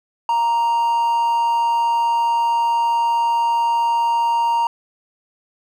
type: tone with amplitude modulation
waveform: triangle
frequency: 932.3 Hz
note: A#5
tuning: in tune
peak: -12 dBFS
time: 0.29-4.67 s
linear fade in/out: 2 ms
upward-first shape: sine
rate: 239 Hz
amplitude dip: 25%
effects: none